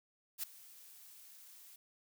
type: noise with ADSR envelope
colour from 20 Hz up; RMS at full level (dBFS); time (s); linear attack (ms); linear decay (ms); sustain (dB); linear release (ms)
blue; -37; 0.38-1.76; 52; 6; -20; 5
effects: none